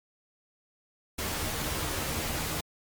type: noise with comb filter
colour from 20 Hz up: pink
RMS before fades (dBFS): -32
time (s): 1.18-2.61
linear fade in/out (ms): 10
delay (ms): 13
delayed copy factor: +0.6
effects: MP3 96 kbps